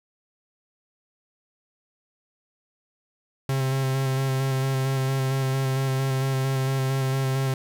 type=tone with vibrato; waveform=45% pulse; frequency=133.4 Hz; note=C3; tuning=34 cents sharp; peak=-22 dBFS; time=3.49-7.54 s; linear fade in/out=2 ms; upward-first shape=square; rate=4.4 Hz; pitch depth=17 cents each way; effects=8-bit